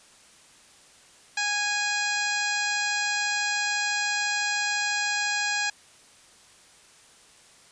harmonic tone, 826 Hz, G#5, 10 cents flat, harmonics 1 / 2 / 3 / 4 / 5 / 6 / 7 / 8 / 9, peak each -33 / -28 / -31 / -38 / -34 / -36 / -39 / -38 / -35 dBFS, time 1.37-5.7 s, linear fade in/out 5 ms, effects white hiss -54 dBFS RMS until 7.71 s + resampled to 22050 Hz

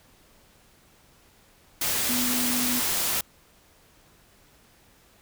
sine tone in noise, 246.9 Hz, B3, in tune, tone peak -28 dBFS, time 2.09-2.8 s, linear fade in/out 5 ms, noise white, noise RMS -26 dBFS, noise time 1.81-3.21 s, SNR -5 dB, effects pink hiss -58 dBFS RMS until 5.21 s

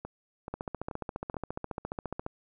two click trains, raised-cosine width 1 ms, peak -24 / -20 dBFS, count 4 / 26, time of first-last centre 0.05-1.343 / 0.54-2.264 s, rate 2.32 / 14.5 Hz, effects none

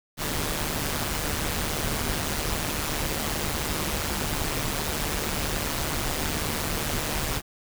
pink noise with amplitude modulation, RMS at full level -25 dBFS, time 0.17-7.42 s, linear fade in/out 50 ms, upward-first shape sine, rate 151 Hz, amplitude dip 70%, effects none

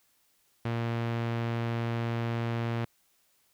sawtooth tone with low-pass filter, 116.54 Hz, A#2, in tune, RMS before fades -31 dBFS, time 0.65-2.85 s, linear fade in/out 5 ms, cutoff 2900 Hz, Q 0.92, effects white hiss -69 dBFS RMS until 3.53 s

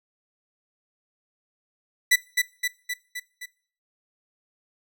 sawtooth tone with echo, 1975.5 Hz, B6, in tune, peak -11 dBFS, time 2.11-2.16 s, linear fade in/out 10 ms, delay 260 ms, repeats 5, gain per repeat -4 dB, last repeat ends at 3.46 s, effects noise-tail reverb RT60 0.5 s tail -22 dB re dry

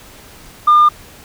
sine tone, 1206 Hz, D6, 46 cents sharp, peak -4 dBFS, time 0.67-0.89 s, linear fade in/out 10 ms, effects tanh soft clip ceiling -3 dBFS + pink hiss -40 dBFS RMS until 1.24 s

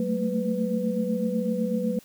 sine tone cluster, 188.2 / 219.1 / 227.1 / 498.2 Hz, F#3 / A3 / A#3 / B4, +30 / -7 / -45 / +15 cents, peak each -29 dBFS, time 0-1.99 s, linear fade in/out 2 ms, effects white hiss -54 dBFS RMS until 2.04 s

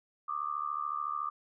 sine tone with amplitude modulation, 1194 Hz, D6, 28 cents sharp, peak -28 dBFS, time 0.28-1.3 s, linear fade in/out 10 ms, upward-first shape sine, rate 73.8 Hz, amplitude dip 95%, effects none

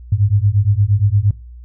sine beating tone pair, 98 / 106.6 Hz, G2 / G#2, 0 / +46 cents, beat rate 8.6 Hz, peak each -14 dBFS, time 0.12-1.31 s, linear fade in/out 5 ms, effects noise-tail reverb RT60 0.3 s tail -21 dB re dry + added 60 Hz sine -33 dBFS peak until 1.64 s

